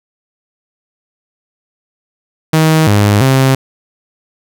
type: tone with pitch steps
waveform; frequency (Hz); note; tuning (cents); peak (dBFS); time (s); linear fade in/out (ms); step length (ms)
sawtooth; 158.2 / 103 / 133.1; D#3 / G#2 / C3; +29 / -14 / +30; -3; 2.53-3.55; 5; 340
effects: none